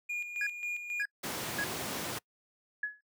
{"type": "tone with tremolo", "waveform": "triangle", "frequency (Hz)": 2429, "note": "D#7", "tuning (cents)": -42, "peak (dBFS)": -31, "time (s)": [0.09, 1.03], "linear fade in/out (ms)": 10, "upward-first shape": "square", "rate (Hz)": 3.7, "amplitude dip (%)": 55}
{"type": "tone bursts", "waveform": "triangle", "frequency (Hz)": 1661.2, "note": "G#6", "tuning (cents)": 0, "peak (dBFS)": -29, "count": 3, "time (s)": [0.41, 1.641], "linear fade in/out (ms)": 2, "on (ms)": 57, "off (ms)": 530}
{"type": "noise", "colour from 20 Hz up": "pink", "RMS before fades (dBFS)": -36, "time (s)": [1.23, 2.19], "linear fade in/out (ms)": 10}
{"type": "tone with exponential decay", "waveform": "sine", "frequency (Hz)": 1692, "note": "G#6", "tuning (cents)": 32, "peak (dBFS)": -27, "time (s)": [2.83, 3.01], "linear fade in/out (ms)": 5, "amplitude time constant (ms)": 37}
{"effects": ["noise-tail reverb RT60 0.1 s tail -25 dB re dry", "high-pass 150 Hz 12 dB/octave"]}